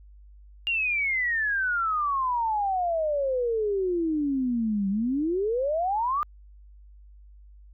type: exponential two-way sweep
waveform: sine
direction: down then up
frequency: 2824 to 191.5 to 1230 Hz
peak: -23 dBFS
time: 0.67-6.23 s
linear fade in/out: 0 ms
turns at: 4.89 s
effects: added 50 Hz sine -47 dBFS peak until 7.73 s